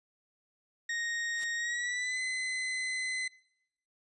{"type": "tone with pitch glide", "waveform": "40% pulse", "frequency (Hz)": [1864.7, 2033], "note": ["A#6", "B6"], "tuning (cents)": [0, 50], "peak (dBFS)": -31, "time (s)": [0.89, 3.28], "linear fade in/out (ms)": 5, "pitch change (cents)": 150, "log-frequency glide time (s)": [1.56, 2.21]}
{"type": "noise with exponential growth", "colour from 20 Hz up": "white", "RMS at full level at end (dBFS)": -43, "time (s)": [1.27, 1.44], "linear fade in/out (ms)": 2, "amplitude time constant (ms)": 35}
{"effects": ["noise-tail reverb RT60 0.8 s tail -22 dB re dry", "resampled to 22050 Hz"]}